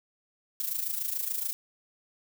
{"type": "noise with amplitude modulation", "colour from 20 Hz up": "violet", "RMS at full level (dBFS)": -29, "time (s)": [0.6, 1.53], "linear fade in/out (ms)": 0, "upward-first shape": "sine", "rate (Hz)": 27, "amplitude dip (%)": 70, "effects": []}